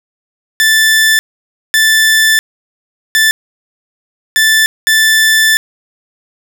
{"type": "tone bursts at uneven times", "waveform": "sawtooth", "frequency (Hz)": 1760, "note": "A6", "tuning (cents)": 0, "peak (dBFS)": -3, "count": 5, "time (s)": [[0.6, 1.19], [1.74, 2.39], [3.15, 3.31], [4.36, 4.66], [4.87, 5.57]], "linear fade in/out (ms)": 0, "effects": []}